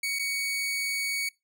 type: tone with dropouts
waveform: sawtooth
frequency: 2239 Hz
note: C#7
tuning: 17 cents sharp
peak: -24 dBFS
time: 0.03-1.29 s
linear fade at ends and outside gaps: 5 ms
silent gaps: 0.189-0.193 s
effects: noise-tail reverb RT60 0.2 s tail -22 dB re dry